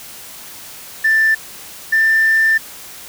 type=tone pair in turn; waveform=sine; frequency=1772 / 1783.3 Hz; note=A6 / A6; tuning=+12 / +23 cents; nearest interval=unison; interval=11 cents; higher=second; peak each=-9 dBFS; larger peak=neither; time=1.04-1.35 / 1.92-2.58 s; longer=second; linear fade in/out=10 ms; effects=tanh soft clip ceiling -6 dBFS + white hiss -35 dBFS RMS until 3.08 s